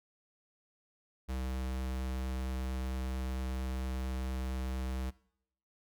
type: tone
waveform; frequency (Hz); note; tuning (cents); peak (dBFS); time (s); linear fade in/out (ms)
square; 64.6; C2; -21; -35; 1.28-5.11; 20
effects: noise-tail reverb RT60 0.7 s tail -21 dB re dry